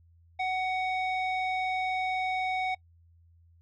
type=tone with low-pass filter; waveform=square; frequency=746 Hz; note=F#5; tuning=14 cents sharp; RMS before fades=-30 dBFS; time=0.39-2.75 s; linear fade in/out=10 ms; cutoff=2800 Hz; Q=2.3; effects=noise-tail reverb RT60 0.1 s tail -23 dB re dry + added 84 Hz sine -57 dBFS peak until 3.61 s